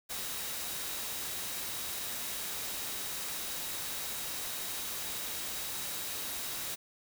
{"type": "tone in noise", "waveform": "sine", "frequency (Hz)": 3828, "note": "A#7", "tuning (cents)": 45, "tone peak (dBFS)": -49, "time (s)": [0.09, 6.76], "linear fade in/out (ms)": 20, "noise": "white", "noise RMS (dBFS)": -38, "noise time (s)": [0.09, 6.76], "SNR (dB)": -14, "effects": []}